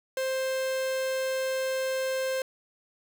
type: tone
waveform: 45% pulse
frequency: 525 Hz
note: C5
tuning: 6 cents sharp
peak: -27 dBFS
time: 0.17-2.42 s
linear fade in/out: 2 ms
effects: none